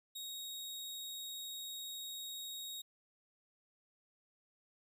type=tone; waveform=sawtooth; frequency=3766 Hz; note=A#7; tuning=17 cents sharp; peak=-40 dBFS; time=0.15-2.82 s; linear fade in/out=10 ms; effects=none